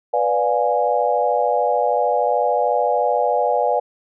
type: chord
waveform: sine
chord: B diminished seventh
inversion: none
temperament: equal with one note detuned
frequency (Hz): 493.9 / 587.3 / 707.8 / 830.6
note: B4 / D5 / F5 / Ab5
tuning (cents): 0 / 0 / +23 / 0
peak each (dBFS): -21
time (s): 0.13-3.8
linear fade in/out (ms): 10
effects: none